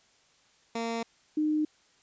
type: tone pair in turn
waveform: 15% pulse / sine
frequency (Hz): 230 / 305.7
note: A#3 / D#4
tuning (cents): -23 / -30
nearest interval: perfect fourth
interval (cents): 493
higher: second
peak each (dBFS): -24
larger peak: neither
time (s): 0.75-1.03 / 1.37-1.65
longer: neither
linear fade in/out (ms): 5
effects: white hiss -64 dBFS RMS until 2.02 s + resampled to 16000 Hz